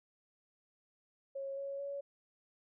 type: tone with pitch steps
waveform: sine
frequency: 547 / 554.3 / 561.7 Hz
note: C#5 / C#5 / C#5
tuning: -23 / 0 / +23 cents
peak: -38 dBFS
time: 1.35-2.01 s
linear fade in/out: 10 ms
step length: 220 ms
effects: none